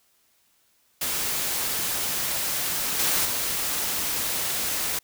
white noise with level steps, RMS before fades -27 / -23 / -27 dBFS, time 1.01-4.99 s, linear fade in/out 5 ms, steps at 2.99 / 3.25 s, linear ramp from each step 5 ms, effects white hiss -65 dBFS RMS until 5.03 s

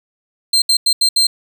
35% pulse tone bursts at uneven times, 4155 Hz, C8, 13 cents flat, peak -9 dBFS, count 5, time 0.53-0.62 / 0.69-0.77 / 0.86-0.93 / 1.01-1.09 / 1.16-1.27 s, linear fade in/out 5 ms, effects none

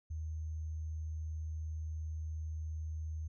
sine tone with sample-and-hold, 78.6 Hz, D#2, 18 cents sharp, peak -37 dBFS, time 0.1-3.28 s, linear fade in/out 10 ms, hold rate 6300 Hz, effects resampled to 24000 Hz

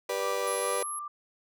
35% pulse chord, G major, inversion none, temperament just, 392 / 490 / 588 Hz, G4 / B4 / D5, 0 / -14 / +2 cents, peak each -34 / -30 / -32 dBFS, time 0.09-0.83 s, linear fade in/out 5 ms
sine tone with pitch glide, 1171 to 1182.6 Hz, D6 to D6, -5 to +12 cents, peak -35 dBFS, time 0.19-1.08 s, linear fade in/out 5 ms, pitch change +17 cents, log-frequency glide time 0.64-0.8 s
sine tone, 11175 Hz, F9, in tune, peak -35 dBFS, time 0.47-0.99 s, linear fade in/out 2 ms
effects none

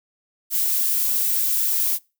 violet noise, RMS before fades -21 dBFS, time 0.5-1.99 s, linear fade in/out 50 ms, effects noise-tail reverb RT60 0.3 s tail -25 dB re dry

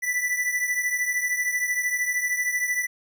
square beating tone pair, 1975.5 / 1988.5 Hz, B6 / B6, 0 / +11 cents, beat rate 13 Hz, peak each -25 / -30 dBFS, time 0.02-2.87 s, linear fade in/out 20 ms, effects none

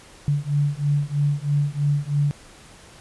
sine beating tone pair, 143.2 / 146.3 Hz, D3 / D3, -43 / -6 cents, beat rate 3.1 Hz, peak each -22 dBFS, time 0.28-2.31 s, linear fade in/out 0 ms, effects pink hiss -47 dBFS RMS until 3 s + resampled to 24000 Hz

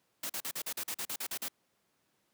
white noise bursts, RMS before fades -37 dBFS, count 12, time 0.23-1.484 s, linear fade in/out 5 ms, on 66 ms, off 42 ms, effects pink hiss -75 dBFS RMS until 2.33 s + high-pass 150 Hz 12 dB/octave

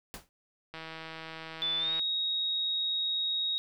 pink noise with exponential decay, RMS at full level -38 dBFS, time 0.14-0.29 s, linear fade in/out 0 ms, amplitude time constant 32 ms
click train, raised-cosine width 0.3 ms, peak -26 dBFS, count 203, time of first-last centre 0.74-1.995 s, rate 161 Hz
sine tone with pitch glide, 3499 to 3772 Hz, A7 to A#7, -10 to +20 cents, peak -28 dBFS, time 1.62-3.58 s, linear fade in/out 0 ms, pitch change +130 cents, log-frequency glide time 1.78-1.93 s
effects none

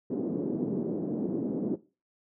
white band-pass noise, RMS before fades -31 dBFS, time 0.1-1.76 s, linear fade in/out 10 ms, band 180 to 360 Hz, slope 24 dB/octave, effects noise-tail reverb RT60 0.3 s tail -17 dB re dry

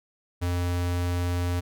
square tone, 88.2 Hz, F2, 18 cents sharp, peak -25 dBFS, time 0.41-1.61 s, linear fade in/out 20 ms, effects none

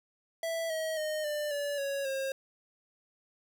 square tone with pitch steps, 659.3 / 637.2 / 615.9 / 595.2 / 575.3 / 556 / 537.4 Hz, E5 / D#5 / D#5 / D5 / D5 / C#5 / C5, 0 / +41 / -18 / +23 / -36 / +5 / +46 cents, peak -32 dBFS, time 0.43-2.32 s, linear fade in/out 2 ms, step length 270 ms, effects none

